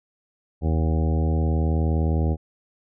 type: harmonic tone with a mistuned harmonic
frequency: 79.6 Hz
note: D#2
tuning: 40 cents sharp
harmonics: 1 / 2 / 3 / 4 / 5 / 6 / 7 / 9 / 10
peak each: -20 / -26 / -30 / -32 / -34 / -36 / -37 / -39 / -40 dBFS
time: 0.61-2.37 s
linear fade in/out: 50 ms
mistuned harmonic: 1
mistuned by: -15 cents
effects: none